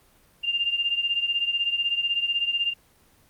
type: beating tone pair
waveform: sine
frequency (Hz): 2794 / 2810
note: F7 / F7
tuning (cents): 0 / +10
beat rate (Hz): 16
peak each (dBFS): -24 / -28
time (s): 0.43-2.74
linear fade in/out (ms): 20
effects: pink hiss -59 dBFS RMS until 3.29 s + Opus 24 kbps